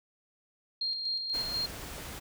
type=tone with tremolo; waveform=sine; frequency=4214 Hz; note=C8; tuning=12 cents sharp; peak=-29 dBFS; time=0.81-1.66 s; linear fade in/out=5 ms; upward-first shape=square; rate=4.1 Hz; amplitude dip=40%
type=noise; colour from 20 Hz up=pink; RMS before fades=-42 dBFS; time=1.33-2.2 s; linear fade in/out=20 ms
effects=none